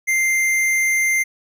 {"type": "tone with tanh clipping", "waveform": "sine", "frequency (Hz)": 2093, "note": "C7", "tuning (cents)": 0, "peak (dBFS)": -17, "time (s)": [0.07, 1.24], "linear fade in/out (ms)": 20, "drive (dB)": 17, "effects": []}